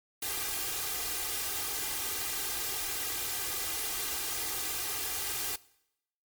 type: noise with comb filter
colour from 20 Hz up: white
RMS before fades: -34 dBFS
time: 0.22-5.56 s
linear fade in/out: 5 ms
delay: 2.5 ms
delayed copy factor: +0.75
effects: noise-tail reverb RT60 0.8 s tail -21 dB re dry + MP3 96 kbps